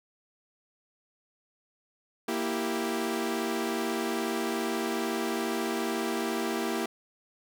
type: chord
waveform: sawtooth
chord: E diminished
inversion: second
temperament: equal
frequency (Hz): 233.1 / 329.6 / 392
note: Bb3 / E4 / G4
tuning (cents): 0 / 0 / 0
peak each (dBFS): -29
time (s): 2.28-6.86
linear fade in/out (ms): 5
effects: none